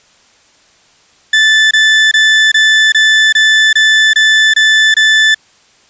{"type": "tone bursts", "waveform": "30% pulse", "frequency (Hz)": 1753, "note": "A6", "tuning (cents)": -7, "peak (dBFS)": -3, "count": 10, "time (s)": [1.33, 5.346], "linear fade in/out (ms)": 5, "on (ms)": 380, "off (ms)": 24, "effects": ["white hiss -48 dBFS RMS until 5.89 s", "resampled to 16000 Hz"]}